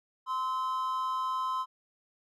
triangle tone pair together, 1035 / 1292 Hz, C6 / E6, -19 / -35 cents, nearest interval major third, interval 384 cents, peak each -28 / -35 dBFS, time 0.26-1.66 s, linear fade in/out 50 ms, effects none

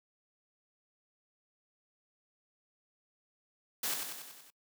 white noise with echo, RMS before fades -34 dBFS, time 3.83-3.94 s, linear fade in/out 5 ms, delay 94 ms, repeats 6, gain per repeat -4 dB, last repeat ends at 4.504 s, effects noise-tail reverb RT60 0.1 s tail -26 dB re dry + high-pass 200 Hz 12 dB/octave

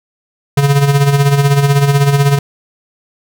square tone with tremolo, 141 Hz, C#3, 30 cents sharp, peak -6 dBFS, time 0.57-2.39 s, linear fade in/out 5 ms, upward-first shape sine, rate 16 Hz, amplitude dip 60%, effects none

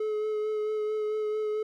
triangle tone with vibrato, 427.9 Hz, A4, 48 cents flat, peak -25 dBFS, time 0-1.63 s, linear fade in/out 5 ms, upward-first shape sine, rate 4.5 Hz, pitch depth 16 cents each way, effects none

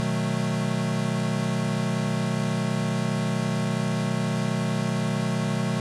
square chord, B dominant seventh, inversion none, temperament equal, 123.47 / 155.56 / 185 / 220 Hz, B2 / D#3 / F#3 / A3, 0 / 0 / 0 / 0 cents, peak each -30 dBFS, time 0-5.8 s, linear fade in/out 0 ms, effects resampled to 24000 Hz + 8-bit

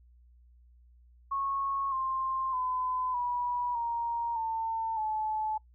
sine tone with pitch steps, 1098 / 1055.1 / 1013.9 / 974.3 / 936.2 / 899.6 / 864.5 Hz, C#6 / C6 / B5 / B5 / A#5 / A5 / A5, -17 / +14 / +45 / -24 / +7 / +38 / -31 cents, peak -29 dBFS, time 1.31-5.58 s, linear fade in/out 10 ms, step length 610 ms, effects noise-tail reverb RT60 0.1 s tail -22 dB re dry + added 60 Hz sine -56 dBFS peak until 5.74 s

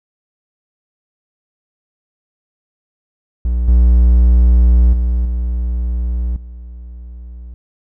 triangle tone with level steps, 59.9 Hz, A#1, 48 cents sharp, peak -11 / -4 / -10 / -13 / -27 dBFS, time 3.45-7.54 s, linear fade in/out 0 ms, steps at 3.68 / 4.93 / 5.25 / 6.36 s, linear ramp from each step 2 ms, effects none

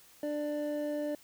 triangle tone pair together, 296.3 / 591.6 Hz, D4 / D5, +15 / +13 cents, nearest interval octave, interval 1198 cents, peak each -33 / -32 dBFS, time 0.23-1.15 s, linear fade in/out 2 ms, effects white hiss -59 dBFS RMS until 1.23 s

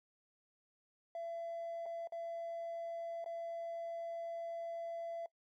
triangle tone with dropouts, 673 Hz, E5, 36 cents sharp, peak -37 dBFS, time 1.15-5.26 s, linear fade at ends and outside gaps 2 ms, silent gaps 1.858-1.862 / 2.073-2.122 / 3.243-3.26 s, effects noise-tail reverb RT60 0.1 s tail -23 dB re dry + tanh soft clip ceiling -36 dBFS

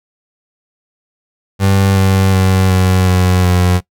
30% pulse tone with pitch steps, 97.4 / 95.89 / 94.41 / 92.95 / 91.51 / 90.09 Hz, G2 / G2 / F#2 / F#2 / F#2 / F#2, -11 / -38 / +35 / +8 / -19 / -46 cents, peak -6 dBFS, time 1.59-3.81 s, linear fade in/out 50 ms, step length 370 ms, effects noise-tail reverb RT60 0.1 s tail -21 dB re dry

